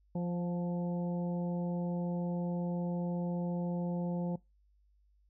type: harmonic tone with a mistuned harmonic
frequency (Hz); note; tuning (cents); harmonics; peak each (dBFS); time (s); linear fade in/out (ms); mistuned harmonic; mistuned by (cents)
174.61; F3; 0; 1 / 2 / 3 / 4 / 5; -32 / -44 / -42 / -50 / -49; 0.15-4.36; 5; 4; +31
effects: noise-tail reverb RT60 0.2 s tail -22 dB re dry + added 50 Hz sine -65 dBFS peak until 5.29 s